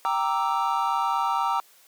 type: chord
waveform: triangle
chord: E half-diminished seventh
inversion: first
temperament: equal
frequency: 784 / 932.3 / 1174.7 / 1318.5 Hz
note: G5 / Bb5 / D6 / E6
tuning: 0 / 0 / 0 / 0 cents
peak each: -26 / -24 / -27 / -27 dBFS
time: 0.05-1.6 s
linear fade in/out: 0 ms
effects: white hiss -56 dBFS RMS until 1.87 s + high-pass 400 Hz 12 dB/octave